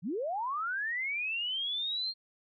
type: linear sweep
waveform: sine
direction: up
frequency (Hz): 139.8 to 4246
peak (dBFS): -31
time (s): 0.02-2.14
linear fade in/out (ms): 50
effects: none